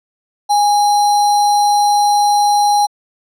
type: tone with sample-and-hold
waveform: sine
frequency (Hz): 824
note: G#5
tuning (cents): -14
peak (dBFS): -9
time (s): 0.49-2.87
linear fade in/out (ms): 20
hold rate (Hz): 4900
effects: low-pass 11000 Hz 12 dB/octave